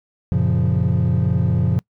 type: chord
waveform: triangle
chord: Gb major seventh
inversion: none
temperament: equal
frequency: 92.5 / 116.54 / 138.59 / 174.61 Hz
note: Gb2 / Bb2 / Db3 / F3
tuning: 0 / 0 / 0 / 0 cents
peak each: -18 dBFS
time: 0.32-1.79 s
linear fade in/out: 0 ms
effects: noise-tail reverb RT60 0.1 s tail -24 dB re dry + tanh soft clip ceiling -8 dBFS